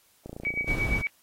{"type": "click train", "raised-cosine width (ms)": 2, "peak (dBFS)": -25, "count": 19, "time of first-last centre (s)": [0.26, 0.889], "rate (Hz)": 28.6}
{"type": "tone with tremolo", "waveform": "sine", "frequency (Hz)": 2271, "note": "C#7", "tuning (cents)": 41, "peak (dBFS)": -24, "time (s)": [0.45, 1.07], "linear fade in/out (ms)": 0, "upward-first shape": "sine", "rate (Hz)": 8.6, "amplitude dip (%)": 80}
{"type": "noise", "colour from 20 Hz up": "brown", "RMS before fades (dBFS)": -29, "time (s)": [0.67, 1.02], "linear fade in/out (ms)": 10}
{"effects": ["white hiss -63 dBFS RMS until 1.22 s", "AAC 48 kbps"]}